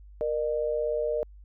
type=tone pair together; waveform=sine; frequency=468.5 / 605 Hz; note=A#4 / D#5; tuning=+9 / -49 cents; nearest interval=major third; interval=442 cents; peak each=-28 dBFS; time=0.21-1.23 s; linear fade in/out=0 ms; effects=added 50 Hz sine -46 dBFS peak until 1.44 s